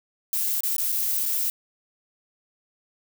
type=noise with dropouts; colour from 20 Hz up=violet; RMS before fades=-25 dBFS; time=0.33-1.5 s; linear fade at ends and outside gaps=1 ms; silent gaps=0.606-0.634 / 0.765-0.782 / 0.92-0.924 / 1.256-1.26 s; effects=none